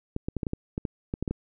clicks, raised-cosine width 3 ms, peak -16 dBFS, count 12, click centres 0.164 / 0.285 / 0.367 / 0.432 / 0.468 / 0.534 / 0.779 / 0.852 / 1.139 / 1.226 / 1.278 / 1.31 s, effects none

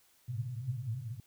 pink band-pass noise, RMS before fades -38 dBFS, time 0.28-1.2 s, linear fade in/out 2 ms, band 110 to 130 Hz, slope 96 dB/octave, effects white hiss -67 dBFS RMS until 1.26 s

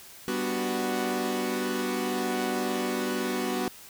sawtooth chord, G major seventh, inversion none, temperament equal, 196 / 246.9 / 293.7 / 370 Hz, G3 / B3 / D4 / F#4, 0 / 0 / 0 / 0 cents, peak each -31 / -27 / -33 / -27 dBFS, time 0.28-3.68 s, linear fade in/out 0 ms, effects white hiss -48 dBFS RMS until 3.89 s

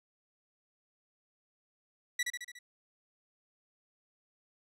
sawtooth tone with echo, 1951 Hz, B6, 22 cents flat, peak -25 dBFS, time 2.19-2.23 s, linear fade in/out 5 ms, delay 72 ms, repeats 5, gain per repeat -4 dB, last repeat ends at 2.59 s, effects low-pass 11000 Hz 12 dB/octave

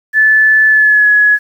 sine tone with pitch glide, 1741 to 1687.5 Hz, A6 to G#6, -19 to +27 cents, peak -5 dBFS, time 0.13-1.39 s, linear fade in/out 50 ms, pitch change -54 cents, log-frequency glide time 0.68-1.08 s, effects 7-bit

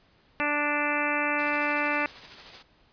harmonic tone, 293.7 Hz, D4, in tune, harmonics 1 / 2 / 3 / 4 / 5 / 6 / 7 / 8 / 9, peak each -33 / -33 / -33 / -33 / -33 / -33 / -33 / -33 / -33 dBFS, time 0.4-2.06 s, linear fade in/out 0 ms
white noise with tremolo, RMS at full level -42 dBFS, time 1.38-2.63 s, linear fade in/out 20 ms, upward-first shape sine, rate 13 Hz, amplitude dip 40%
effects pink hiss -62 dBFS RMS until 2.92 s + resampled to 11025 Hz

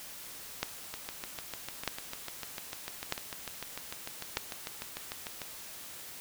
two click trains, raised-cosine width 0.2 ms, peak -12 / -20 dBFS, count 4 / 31, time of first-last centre 0.63-4.371 / 0.94-5.418 s, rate 0.802 / 6.7 Hz, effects white hiss -46 dBFS RMS until 6.2 s

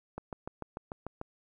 click train, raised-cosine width 1 ms, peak -24 dBFS, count 8, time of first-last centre 0.18-1.214 s, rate 6.77 Hz, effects 11-bit

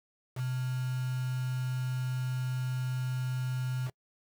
sine tone with quantisation, 127.5 Hz, C3, 44 cents flat, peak -30 dBFS, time 0.35-3.91 s, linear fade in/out 50 ms, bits 7, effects noise-tail reverb RT60 0.1 s tail -25 dB re dry

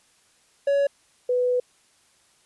triangle / sine tone pair in turn, 562 / 496.1 Hz, C#5 / B4, +24 / +8 cents, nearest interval major second, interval 216 cents, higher first, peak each -16 / -19 dBFS, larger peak first, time 0.67-0.87 / 1.29-1.6 s, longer second, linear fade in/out 5 ms, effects white hiss -61 dBFS RMS until 2.45 s + resampled to 24000 Hz

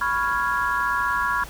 sine chord, C# dominant seventh, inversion third, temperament equal, 987.8 / 1108.7 / 1396.9 / 1661.2 Hz, B5 / C#6 / E#6 / G#6, 0 / 0 / 0 / 0 cents, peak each -26 dBFS, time 0.01-1.44 s, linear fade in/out 5 ms, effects added 50 Hz sine -41 dBFS peak until 1.49 s + pink hiss -41 dBFS RMS until 1.49 s

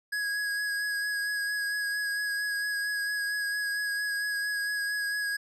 square tone with vibrato, 1661.2 Hz, G#6, in tune, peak -29 dBFS, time 0.12-5.37 s, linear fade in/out 10 ms, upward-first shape sine, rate 4.4 Hz, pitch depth 18 cents each way, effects low-pass 12000 Hz 12 dB/octave

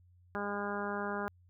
harmonic tone, 203.3 Hz, G#3, 37 cents flat, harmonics 1 / 2 / 3 / 4 / 5 / 6 / 7 / 8, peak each -40 / -40 / -43 / -42 / -43 / -44 / -42 / -45 dBFS, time 0.35-1.28 s, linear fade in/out 0 ms, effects added 89 Hz sine -60 dBFS peak until 1.49 s

